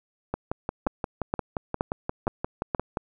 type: two click trains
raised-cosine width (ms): 1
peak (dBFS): -10 / -13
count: 5 / 16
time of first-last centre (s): 0.87-2.748 / 0.34-2.972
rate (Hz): 2.13 / 5.7
effects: none